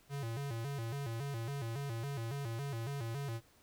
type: tone with vibrato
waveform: square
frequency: 127 Hz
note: B2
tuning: 49 cents sharp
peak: -38 dBFS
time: 0.09-3.41 s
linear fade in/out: 50 ms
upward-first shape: square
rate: 3.6 Hz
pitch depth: 180 cents each way
effects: pink hiss -66 dBFS RMS until 3.62 s